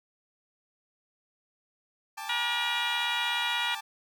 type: chord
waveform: sawtooth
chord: G suspended second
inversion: none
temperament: equal with one note detuned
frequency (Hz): 800.9 / 880 / 1174.7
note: G5 / A5 / D6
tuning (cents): +37 / 0 / 0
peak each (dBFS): -38 / -35 / -39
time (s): 2.17-3.81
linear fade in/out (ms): 10
type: harmonic tone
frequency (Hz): 478.2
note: A#4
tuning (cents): +44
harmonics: 2 / 3 / 4 / 5 / 6 / 7 / 8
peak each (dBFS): -35 / -35 / -35 / -35 / -35 / -35 / -35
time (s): 2.29-3.75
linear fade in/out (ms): 5
effects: none